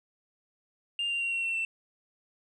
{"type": "tone with pitch steps", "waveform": "sine", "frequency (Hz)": [2802, 2778, 2754, 2730, 2707, 2683], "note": ["F7", "F7", "F7", "F7", "E7", "E7"], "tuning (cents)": [5, -10, -25, -40, 45, 30], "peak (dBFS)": -26, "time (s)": [0.99, 1.65], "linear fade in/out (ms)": 2, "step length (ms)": 110, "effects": ["tanh soft clip ceiling -26 dBFS"]}